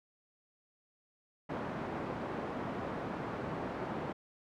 pink band-pass noise, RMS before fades -39 dBFS, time 1.49-4.13 s, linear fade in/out 10 ms, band 150 to 1200 Hz, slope 12 dB/octave, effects none

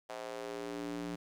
square tone with high-pass filter sweep, 58.27 Hz, A#1, in tune, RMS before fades -41 dBFS, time 0.09-1.16 s, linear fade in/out 10 ms, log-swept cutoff 630 to 220 Hz, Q 2.5, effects low-pass 9000 Hz 12 dB/octave + 11-bit

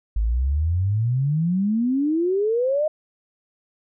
sine exponential sweep, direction up, 50.9 to 630 Hz, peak -18 dBFS, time 0.16-2.88 s, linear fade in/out 5 ms, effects none

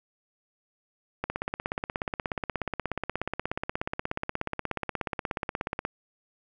click train, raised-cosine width 0.5 ms, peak -14 dBFS, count 78, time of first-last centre 1.24-5.851 s, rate 16.7 Hz, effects none

